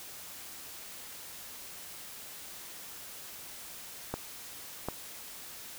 clicks, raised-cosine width 1 ms, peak -18 dBFS, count 2, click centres 4.14 / 4.886 s, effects white hiss -46 dBFS RMS until 5.78 s

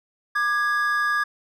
triangle tone pair together, 1193.5 / 1661.2 Hz, D6 / G#6, +28 / 0 cents, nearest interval tritone, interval 572 cents, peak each -22 / -20 dBFS, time 0.35-1.24 s, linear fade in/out 10 ms, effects none

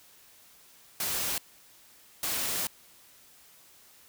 white noise bursts at uneven times, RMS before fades -31 dBFS, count 2, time 1-1.38 / 2.23-2.67 s, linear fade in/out 2 ms, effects white hiss -57 dBFS RMS until 4.08 s

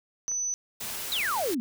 sine tone, 6000 Hz, F#8, 23 cents sharp, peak -27 dBFS, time 0.28-0.54 s, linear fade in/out 0 ms
clicks, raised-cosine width 0.5 ms, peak -33 dBFS, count 2, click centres 0.281 / 0.316 s
white noise, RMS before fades -35 dBFS, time 0.8-1.55 s, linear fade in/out 10 ms
sine exponential sweep, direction down, 4100 to 220.1 Hz, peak -26 dBFS, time 1.12-1.6 s, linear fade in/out 0 ms
effects none

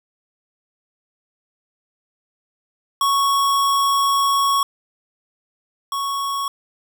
square tone pair in turn, 1109 / 1109 Hz, C#6 / C#6, 0 / 0 cents, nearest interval unison, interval 0 cents, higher neither, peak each -16 / -22 dBFS, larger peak first, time 3.01-4.63 / 5.92-6.48 s, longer first, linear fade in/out 2 ms, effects 8-bit

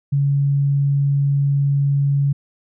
sine tone, 140.6 Hz, C#3, 25 cents sharp, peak -14 dBFS, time 0.12-2.33 s, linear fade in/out 10 ms, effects none

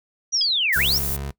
sine linear two-way sweep, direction down then up, 5920 to 1396.9 to 5920 Hz, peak -18 dBFS, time 0.32-0.99 s, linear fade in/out 20 ms, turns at 0.78 s
sine tone with exponential decay, 3300 Hz, G#7, 12 cents flat, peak -18 dBFS, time 0.41-0.49 s, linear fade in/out 2 ms, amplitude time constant 16 ms
violet noise, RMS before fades -26 dBFS, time 0.72-1.17 s, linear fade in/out 20 ms
25% pulse tone, 69.7 Hz, C#2, 10 cents sharp, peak -24 dBFS, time 0.76-1.31 s, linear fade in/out 5 ms
effects noise-tail reverb RT60 0.1 s tail -20 dB re dry

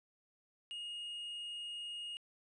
triangle tone, 2862 Hz, F7, 42 cents sharp, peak -40 dBFS, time 0.71-2.17 s, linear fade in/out 0 ms, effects resampled to 22050 Hz

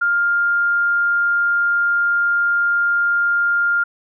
sine tone, 1403 Hz, F6, 8 cents sharp, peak -14 dBFS, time 0.01-3.84 s, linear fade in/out 10 ms, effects none

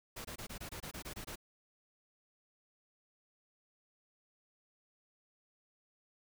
pink noise bursts, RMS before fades -45 dBFS, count 11, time 0.16-1.358 s, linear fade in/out 10 ms, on 88 ms, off 23 ms, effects none

